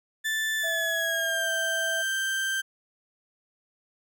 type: tone with pitch glide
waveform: 35% pulse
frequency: 1760 to 1568 Hz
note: A6 to G6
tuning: 0 to 0 cents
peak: -24 dBFS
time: 0.24-2.62 s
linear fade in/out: 20 ms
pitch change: -200 cents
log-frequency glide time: 0.57-1.5 s
type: tone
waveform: sine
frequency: 659.3 Hz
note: E5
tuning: in tune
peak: -32 dBFS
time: 0.63-2.03 s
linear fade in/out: 20 ms
effects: none